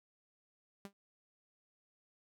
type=tone with exponential decay; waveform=sawtooth; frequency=199 Hz; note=G3; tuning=26 cents sharp; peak=-38 dBFS; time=0.85-0.93 s; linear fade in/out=0 ms; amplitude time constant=16 ms; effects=none